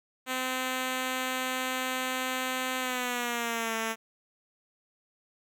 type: tone with pitch glide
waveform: 5% pulse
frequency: 257.4 to 224.1 Hz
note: C4 to A3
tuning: -28 to +32 cents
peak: -18 dBFS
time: 0.26-3.96 s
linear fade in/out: 50 ms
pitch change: -240 cents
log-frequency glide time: 2.79-3.75 s
effects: none